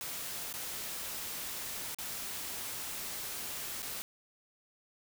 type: noise with dropouts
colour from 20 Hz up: white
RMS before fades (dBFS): -40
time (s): 0.01-4.02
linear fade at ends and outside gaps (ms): 0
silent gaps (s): 0.527-0.539 / 1.946-1.986 / 3.821-3.828
effects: none